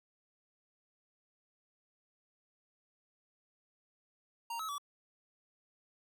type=tone with pitch steps; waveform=square; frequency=930 / 1290 / 1146 Hz; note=A#5 / E6 / D6; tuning=-4 / -38 / -43 cents; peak=-38 dBFS; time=4.5-4.782 s; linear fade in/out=5 ms; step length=94 ms; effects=none

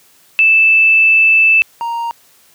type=tone pair in turn; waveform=sine / triangle; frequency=2637 / 932.3 Hz; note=E7 / A#5; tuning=0 / 0 cents; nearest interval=octave + tritone; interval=1800 cents; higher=first; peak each=-6 / -15 dBFS; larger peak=first; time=0.39-1.62 / 1.81-2.11 s; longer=first; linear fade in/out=0 ms; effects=white hiss -49 dBFS RMS until 2.54 s + high-pass 80 Hz 12 dB/octave

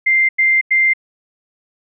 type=tone bursts; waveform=sine; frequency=2093 Hz; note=C7; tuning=in tune; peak=-10 dBFS; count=3; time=0.06-0.936 s; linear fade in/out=10 ms; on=230 ms; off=93 ms; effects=none

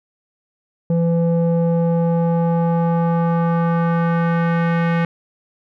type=tone with low-pass filter sweep; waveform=square; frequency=168.2 Hz; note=E3; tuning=35 cents sharp; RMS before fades=-17 dBFS; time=0.9-5.05 s; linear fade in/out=2 ms; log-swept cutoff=440 to 2000 Hz; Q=1.8; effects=none

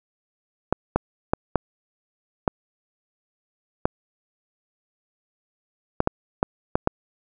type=clicks; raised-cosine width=1 ms; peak=-4 dBFS; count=11; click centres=0.726 / 0.96 / 1.335 / 1.557 / 2.478 / 3.855 / 6.004 / 6.074 / 6.429 / 6.755 / 6.874 s; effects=none

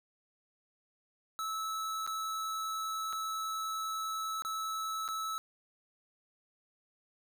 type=tone with dropouts; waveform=square; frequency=1305 Hz; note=E6; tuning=18 cents flat; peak=-35 dBFS; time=1.39-5.38 s; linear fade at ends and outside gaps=0 ms; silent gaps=2.065-2.075 / 3.127-3.131 / 4.421-4.449 / 5.079-5.087 s; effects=none

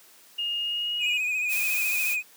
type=tone with pitch glide; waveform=sine; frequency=2843 to 2891 Hz; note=F7 to F#7; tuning=+30 to -41 cents; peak=-26 dBFS; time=0.38-1.18 s; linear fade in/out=10 ms; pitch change=+29 cents; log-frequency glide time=0.59-1.01 s
type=tone with vibrato; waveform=triangle; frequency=2489 Hz; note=D#7; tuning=in tune; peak=-23 dBFS; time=0.99-2.23 s; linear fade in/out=50 ms; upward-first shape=sine; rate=14 Hz; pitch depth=45 cents each way
type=noise; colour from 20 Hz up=blue; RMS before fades=-31 dBFS; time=1.48-2.17 s; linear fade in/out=50 ms
effects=white hiss -54 dBFS RMS until 2.36 s + high-pass 200 Hz 12 dB/octave

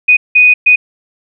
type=tone bursts at uneven times; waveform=sine; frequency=2486 Hz; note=D#7; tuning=2 cents flat; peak=-3 dBFS; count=3; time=0.08-0.17 / 0.35-0.54 / 0.66-0.76 s; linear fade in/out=10 ms; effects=none

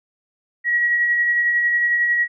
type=tone with tremolo; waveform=sine; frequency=1912 Hz; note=A#6; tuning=43 cents sharp; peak=-14 dBFS; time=0.64-2.28 s; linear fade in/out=50 ms; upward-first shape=sine; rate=11 Hz; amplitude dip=30%; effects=none

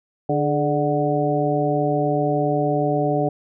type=harmonic tone with a mistuned harmonic; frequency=147.8 Hz; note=D3; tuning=11 cents sharp; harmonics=1 / 2 / 3 / 4 / 5; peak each=-24 / -24 / -24 / -24 / -24 dBFS; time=0.29-3.29 s; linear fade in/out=5 ms; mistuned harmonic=3; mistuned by=-68 cents; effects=none

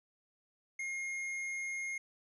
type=tone with tanh clipping; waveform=triangle; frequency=2140 Hz; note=C7; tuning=38 cents sharp; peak=-38 dBFS; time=0.79-1.98 s; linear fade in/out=5 ms; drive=15 dB; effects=low-pass 10000 Hz 12 dB/octave

